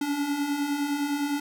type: beating tone pair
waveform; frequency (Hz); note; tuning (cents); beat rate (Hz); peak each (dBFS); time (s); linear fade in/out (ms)
square; 279.2 / 289; C#4 / D4; +13 / -28; 9.8; -34 / -27; 0.01-1.4; 5
effects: none